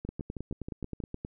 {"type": "two click trains", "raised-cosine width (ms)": 3, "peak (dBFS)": [-23, -24], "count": [12, 7], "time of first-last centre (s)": [[0.09, 1.249], [0.05, 1.002]], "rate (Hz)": [9.49, 6.3], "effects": []}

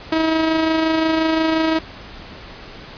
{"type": "tone with amplitude modulation", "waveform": "sawtooth", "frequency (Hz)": 320.3, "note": "E4", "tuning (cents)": -50, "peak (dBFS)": -10, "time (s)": [0.12, 1.79], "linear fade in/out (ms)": 5, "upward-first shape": "sine", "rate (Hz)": 25.7, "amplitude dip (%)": 35, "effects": ["pink hiss -37 dBFS RMS until 2.97 s", "resampled to 11025 Hz"]}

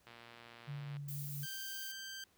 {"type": "click train", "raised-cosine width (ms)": 0.3, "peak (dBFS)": -38, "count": 107, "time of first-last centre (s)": [0.07, 0.968], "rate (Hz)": 118}
{"type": "tone with tremolo", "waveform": "sine", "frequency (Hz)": 143.1, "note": "D3", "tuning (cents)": -45, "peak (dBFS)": -40, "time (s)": [0.67, 1.46], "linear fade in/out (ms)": 20, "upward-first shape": "sine", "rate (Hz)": 4.4, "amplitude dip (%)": 25}
{"type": "noise", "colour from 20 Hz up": "violet", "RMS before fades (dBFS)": -47, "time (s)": [1.08, 1.92], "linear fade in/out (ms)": 5}
{"type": "tone", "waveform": "15% pulse", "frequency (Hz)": 1568, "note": "G6", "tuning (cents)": 0, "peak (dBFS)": -38, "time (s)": [1.43, 2.24], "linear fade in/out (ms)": 2}
{"effects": ["pink hiss -71 dBFS RMS until 2.37 s", "high-pass 60 Hz 12 dB/octave"]}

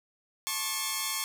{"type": "tone cluster", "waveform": "5% pulse", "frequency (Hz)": [874, 1085, 1167], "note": ["A5", "C#6", "D6"], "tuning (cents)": [-12, -37, -11], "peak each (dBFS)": [-26, -19, -27], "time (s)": [0.47, 1.24], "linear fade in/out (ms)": 0, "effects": []}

